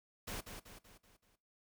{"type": "noise with echo", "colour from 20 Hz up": "pink", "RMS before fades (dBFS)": -43, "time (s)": [0.27, 0.41], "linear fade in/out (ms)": 10, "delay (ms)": 190, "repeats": 5, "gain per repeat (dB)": -6, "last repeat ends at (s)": 1.36, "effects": ["noise-tail reverb RT60 0.3 s tail -18 dB re dry"]}